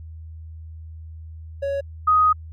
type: tone pair in turn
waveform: triangle / sine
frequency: 557 / 1250.4 Hz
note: C#5 / D#6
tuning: +8 / +8 cents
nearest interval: octave + major second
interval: 1400 cents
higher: second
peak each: -20 / -13 dBFS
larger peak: second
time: 1.62-1.81 / 2.07-2.33 s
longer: second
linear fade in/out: 10 ms
effects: added 80 Hz sine -35 dBFS peak until 2.52 s